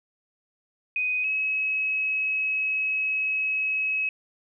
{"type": "tone pair in turn", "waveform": "sine", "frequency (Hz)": [2500, 2563], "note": ["D#7", "E7"], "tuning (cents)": [8, -49], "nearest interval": "unison", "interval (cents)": 43, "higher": "second", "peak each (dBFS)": [-23, -23], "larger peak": "neither", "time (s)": [[0.96, 1.24], [1.24, 4.09]], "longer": "second", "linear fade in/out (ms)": 2, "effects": []}